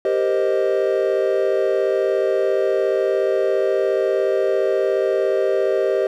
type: chord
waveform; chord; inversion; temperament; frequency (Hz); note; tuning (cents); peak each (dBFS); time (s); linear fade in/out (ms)
triangle; C minor seventh; second; equal; 392 / 466.2 / 523.3 / 622.3; G4 / Bb4 / C5 / Eb5; 0 / 0 / 0 / 0; -18 / -23 / -20 / -20; 0.05-6.07; 2
effects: none